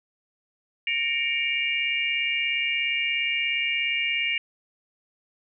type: tone cluster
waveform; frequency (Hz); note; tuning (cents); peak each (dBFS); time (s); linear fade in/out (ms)
sine; 1854 / 2211 / 2348 / 2817; A#6 / C#7 / D7 / F7; -10 / -5 / -1 / +14; -34 / -32 / -26 / -27; 0.87-4.38; 2
effects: none